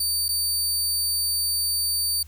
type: tone with dropouts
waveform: 20% pulse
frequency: 4600 Hz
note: D8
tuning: 37 cents flat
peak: -16 dBFS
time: 0-2.23 s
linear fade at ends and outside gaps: 5 ms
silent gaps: 0.283-0.289 s
effects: added 76 Hz sine -42 dBFS peak until 2.27 s + white hiss -56 dBFS RMS until 2.27 s